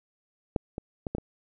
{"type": "clicks", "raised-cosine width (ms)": 2, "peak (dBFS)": [-11, -20, -18, -16, -22], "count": 5, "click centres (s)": [0.562, 0.781, 1.068, 1.15, 1.183], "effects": []}